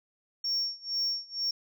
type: tone with tremolo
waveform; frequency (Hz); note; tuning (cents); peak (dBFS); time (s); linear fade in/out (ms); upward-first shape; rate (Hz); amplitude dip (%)
sine; 5500; F8; -27; -24; 0.44-1.51; 5; sine; 2.1; 95
effects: tanh soft clip ceiling -24 dBFS